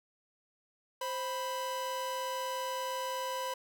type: tone pair together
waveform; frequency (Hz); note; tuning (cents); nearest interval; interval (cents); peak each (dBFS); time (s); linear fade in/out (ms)
45% pulse; 523.8 / 987.8; C5 / B5; +2 / 0; major seventh; 1098; -38 / -36; 1.01-3.54; 5
effects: none